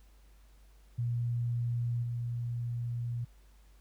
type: tone with level steps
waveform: sine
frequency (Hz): 119.2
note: A#2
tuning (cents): +39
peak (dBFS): -29 / -32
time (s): 0.98-3.25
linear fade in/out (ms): 10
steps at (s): 2.02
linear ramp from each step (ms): 20
effects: added 50 Hz sine -56 dBFS peak until 3.8 s + pink hiss -68 dBFS RMS until 3.8 s